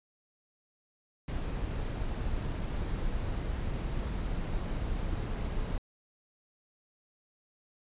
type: noise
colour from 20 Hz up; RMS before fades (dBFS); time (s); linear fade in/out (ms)
brown; -33; 1.28-5.78; 2
effects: resampled to 8000 Hz